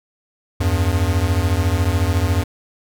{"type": "beating tone pair", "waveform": "square", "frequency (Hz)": [82.41, 96.41], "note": ["E2", "G2"], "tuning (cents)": [0, -28], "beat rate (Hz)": 14, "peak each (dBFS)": -19, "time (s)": [0.6, 2.44], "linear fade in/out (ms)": 10, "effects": []}